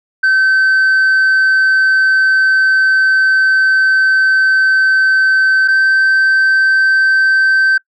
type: tone pair in turn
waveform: sine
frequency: 1540 / 1550.7 Hz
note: G6 / G6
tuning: -31 / -19 cents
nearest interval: unison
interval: 12 cents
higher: second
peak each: -5 dBFS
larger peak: neither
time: 0.23-5.68 / 5.68-7.78 s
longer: first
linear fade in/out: 10 ms
effects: noise-tail reverb RT60 0.1 s tail -24 dB re dry + tanh soft clip ceiling -7 dBFS